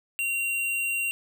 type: tone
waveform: square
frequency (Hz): 2758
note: F7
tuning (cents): -22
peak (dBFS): -26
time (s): 0.19-1.11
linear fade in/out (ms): 0
effects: none